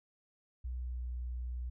sine tone with pitch glide, 62 to 61.18 Hz, B1 to B1, +7 to -16 cents, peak -36 dBFS, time 0.64-1.7 s, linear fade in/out 10 ms, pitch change -23 cents, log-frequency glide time 0.77-1.06 s, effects none

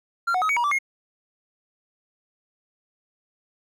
triangle tone with pitch steps, 1381 / 736 / 1269 / 2251 / 957 / 1163 / 2149 Hz, F6 / F#5 / D#6 / C#7 / A#5 / D6 / C7, -20 / -9 / +34 / +26 / +45 / -17 / +46 cents, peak -18 dBFS, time 0.27-0.788 s, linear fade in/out 10 ms, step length 74 ms, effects none

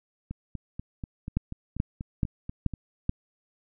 two click trains, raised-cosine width 5 ms, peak -22 / -12 dBFS, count 11 / 5, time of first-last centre 0.31-2.737 / 1.37-3.094 s, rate 4.12 / 2.32 Hz, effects none

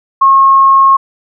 sine tone, 1084 Hz, C#6, 39 cents flat, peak -3 dBFS, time 0.21-0.97 s, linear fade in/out 10 ms, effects none

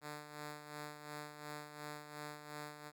5% pulse tone with tremolo, 149 Hz, D3, 25 cents sharp, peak -33 dBFS, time 0.01-2.92 s, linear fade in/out 50 ms, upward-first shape sine, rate 2.8 Hz, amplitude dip 60%, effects none

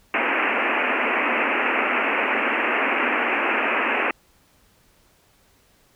white band-pass noise, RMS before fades -22 dBFS, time 0.14-4.11 s, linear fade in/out 2 ms, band 220 to 2700 Hz, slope 96 dB/octave, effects pink hiss -59 dBFS RMS until 5.95 s

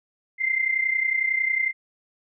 sine tone pair together, 2062 / 2093 Hz, C7 / C7, -26 / 0 cents, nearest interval unison, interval 26 cents, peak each -26 / -22 dBFS, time 0.38-1.73 s, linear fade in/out 50 ms, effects none

